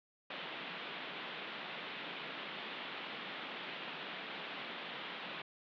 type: band-pass noise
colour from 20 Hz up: white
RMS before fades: -45 dBFS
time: 0.3-5.42 s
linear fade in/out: 5 ms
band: 150 to 3600 Hz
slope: 48 dB/octave
effects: none